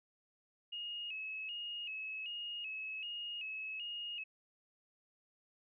sine tone with vibrato, 2716 Hz, F7, 49 cents flat, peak -40 dBFS, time 0.72-4.24 s, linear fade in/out 10 ms, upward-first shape square, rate 1.3 Hz, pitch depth 89 cents each way, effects none

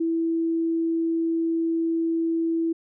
sine tone, 329.6 Hz, E4, in tune, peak -21 dBFS, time 0-2.73 s, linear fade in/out 10 ms, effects none

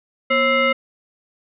sine tone with frequency modulation, 1318.5 Hz, E6, in tune, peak -14 dBFS, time 0.3-0.73 s, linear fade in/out 10 ms, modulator 780 Hz, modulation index 1.6, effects none

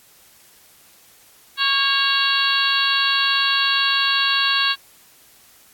harmonic tone with a mistuned harmonic, 554.4 Hz, C#5, in tune, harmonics 2 / 3 / 4 / 5 / 6 / 7 / 8, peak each -24 / -22 / -33 / -23 / -24 / -23 / -24 dBFS, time 1.57-4.76 s, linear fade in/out 50 ms, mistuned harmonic 3, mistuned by -39 cents, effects white hiss -51 dBFS RMS until 5.73 s + AAC 64 kbps

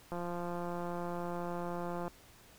click train, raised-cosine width 1 ms, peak -26 dBFS, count 342, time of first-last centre 0.12-2.08 s, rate 174 Hz, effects pink hiss -59 dBFS RMS until 2.58 s

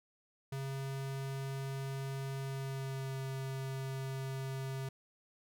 square tone with pitch glide, 135.7 to 133.83 Hz, C#3 to C3, -36 to +39 cents, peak -38 dBFS, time 0.52-4.89 s, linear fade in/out 5 ms, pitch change -25 cents, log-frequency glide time 2.39-3.19 s, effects none

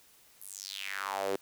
sawtooth tone with high-pass filter sweep, 98 Hz, G2, in tune, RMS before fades -37 dBFS, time 0.41-1.36 s, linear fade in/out 5 ms, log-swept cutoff 12000 to 380 Hz, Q 4.1, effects white hiss -61 dBFS RMS until 1.41 s

